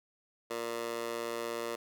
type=tone with high-pass filter; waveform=15% pulse; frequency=116.8 Hz; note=A#2; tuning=4 cents sharp; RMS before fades=-37 dBFS; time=0.5-1.76 s; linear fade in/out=10 ms; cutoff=520 Hz; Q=1.6; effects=none